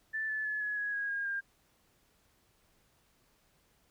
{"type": "tone with pitch steps", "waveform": "sine", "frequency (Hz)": [1760, 1736.8, 1713.9, 1691.2, 1668.9, 1646.9, 1625.2, 1603.7], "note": ["A6", "A6", "A6", "G#6", "G#6", "G#6", "G#6", "G6"], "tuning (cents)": [0, -23, -46, 31, 8, -15, -38, 39], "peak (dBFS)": -32, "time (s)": [0.13, 1.41], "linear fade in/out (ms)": 20, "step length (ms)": 160, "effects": ["pink hiss -70 dBFS RMS until 3.9 s"]}